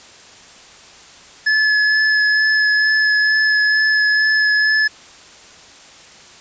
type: tone with vibrato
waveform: square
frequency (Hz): 1717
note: A6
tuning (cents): -43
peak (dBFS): -13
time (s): 1.46-4.88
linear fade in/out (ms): 10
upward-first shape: sine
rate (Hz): 2.2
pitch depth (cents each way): 12
effects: white hiss -42 dBFS RMS until 6.4 s + resampled to 16000 Hz